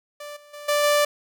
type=tone with level steps; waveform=sawtooth; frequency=587.3 Hz; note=D5; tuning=in tune; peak=-31 / -44 / -33 / -15 / -13 dBFS; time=0.2-1.05 s; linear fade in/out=5 ms; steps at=0.36 / 0.53 / 0.68 / 0.83 s; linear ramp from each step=10 ms; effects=none